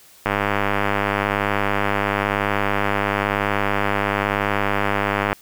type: click train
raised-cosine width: 0.5 ms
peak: -4 dBFS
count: 513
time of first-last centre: 0.26-5.329 s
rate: 101 Hz
effects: white hiss -49 dBFS RMS until 5.41 s

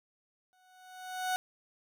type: tone with exponential growth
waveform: 30% pulse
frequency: 740 Hz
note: F#5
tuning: in tune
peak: -25 dBFS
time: 0.53-1.36 s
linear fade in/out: 0 ms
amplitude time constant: 180 ms
effects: none

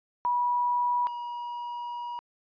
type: tone pair in turn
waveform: sine / triangle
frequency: 973 / 960.2 Hz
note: B5 / B5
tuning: -26 / -49 cents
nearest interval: unison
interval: 23 cents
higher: first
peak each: -23 / -31 dBFS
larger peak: first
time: 0.25-1.07 / 1.07-2.19 s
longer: second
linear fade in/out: 0 ms
effects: resampled to 11025 Hz

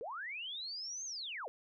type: linear two-way sweep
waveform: sine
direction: up then down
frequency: 405.4 to 6510 to 405.4 Hz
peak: -40 dBFS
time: 0.01-1.48 s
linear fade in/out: 0 ms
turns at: 1.05 s
effects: none

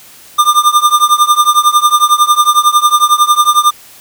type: tone with tremolo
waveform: square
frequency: 1200 Hz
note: D6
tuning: 37 cents sharp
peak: -3 dBFS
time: 0.38-3.71 s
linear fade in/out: 10 ms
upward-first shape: triangle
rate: 11 Hz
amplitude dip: 95%
effects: white hiss -38 dBFS RMS until 4 s

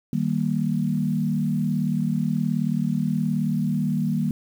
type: chord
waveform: sine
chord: Eb major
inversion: none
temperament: equal with one note detuned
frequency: 155.56 / 194.53 / 233.1 Hz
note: Eb3 / G3 / Bb3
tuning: 0 / -13 / 0 cents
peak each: -25 dBFS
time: 0.13-4.31 s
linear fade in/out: 2 ms
effects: 8-bit

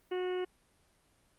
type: harmonic tone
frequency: 365.1 Hz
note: F#4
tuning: 23 cents flat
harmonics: 1 / 2 / 3 / 4 / 5 / 6 / 7 / 8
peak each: -32 / -43 / -48 / -49 / -49 / -52 / -54 / -50 dBFS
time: 0.11-0.45 s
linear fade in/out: 10 ms
effects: pink hiss -69 dBFS RMS until 1.38 s + Opus 32 kbps

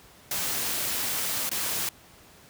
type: noise with dropouts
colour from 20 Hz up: white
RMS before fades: -29 dBFS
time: 0.31-1.89 s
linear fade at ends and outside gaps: 2 ms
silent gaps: 1.493-1.514 s
effects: pink hiss -53 dBFS RMS until 2.49 s + high-pass 60 Hz 12 dB/octave

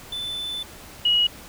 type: tone pair in turn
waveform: triangle / sine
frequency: 3514 / 2905 Hz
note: A7 / F#7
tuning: -3 / -32 cents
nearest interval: minor third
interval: 329 cents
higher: first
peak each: -26 / -16 dBFS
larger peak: second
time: 0.12-0.63 / 1.05-1.27 s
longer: first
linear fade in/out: 5 ms
effects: pink hiss -43 dBFS RMS until 1.48 s

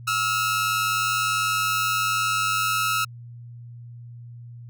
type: tone pair together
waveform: sawtooth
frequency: 1300.1 / 1400 Hz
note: E6 / F6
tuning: -24 / +4 cents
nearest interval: minor second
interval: 128 cents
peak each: -19 / -23 dBFS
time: 0.07-3.05 s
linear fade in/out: 10 ms
effects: added 119 Hz sine -38 dBFS peak until 4.69 s

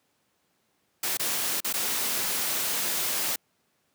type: noise with dropouts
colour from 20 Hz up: white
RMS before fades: -28 dBFS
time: 1.03-3.36 s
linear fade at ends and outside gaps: 5 ms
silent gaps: 1.172-1.195 / 1.605-1.645 / 1.728-1.738 s
effects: pink hiss -71 dBFS RMS until 3.94 s + high-pass 150 Hz 12 dB/octave

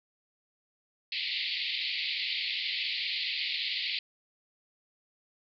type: band-pass noise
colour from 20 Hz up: white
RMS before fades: -33 dBFS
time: 1.12-3.99 s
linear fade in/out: 2 ms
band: 2000 to 4600 Hz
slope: 96 dB/octave
effects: none

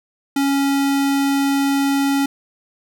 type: tone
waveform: square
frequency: 277.5 Hz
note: C#4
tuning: 2 cents sharp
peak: -16 dBFS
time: 0.36-2.26 s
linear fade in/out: 5 ms
effects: none

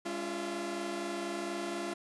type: tone cluster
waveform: sawtooth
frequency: 203.5 / 283.4 / 346.1 / 668 Hz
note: G#3 / C#4 / F4 / E5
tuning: -35 / +38 / -16 / +23 cents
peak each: -39 / -39 / -33 / -40 dBFS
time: 0.05-1.94 s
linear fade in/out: 10 ms
effects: resampled to 24000 Hz + 11-bit

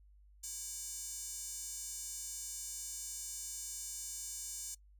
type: tone with high-pass filter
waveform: square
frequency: 327.9 Hz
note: E4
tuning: 9 cents flat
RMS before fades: -44 dBFS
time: 0.43-4.75 s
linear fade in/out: 10 ms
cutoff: 7100 Hz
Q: 3.4
effects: noise-tail reverb RT60 0.1 s tail -22 dB re dry + added 50 Hz sine -59 dBFS peak until 4.99 s

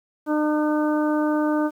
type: harmonic tone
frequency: 302.6 Hz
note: D#4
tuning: 48 cents flat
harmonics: 1 / 2 / 3 / 4 / 5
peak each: -20 / -26 / -30 / -32 / -34 dBFS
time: 0.26-1.71 s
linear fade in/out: 50 ms
effects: 9-bit

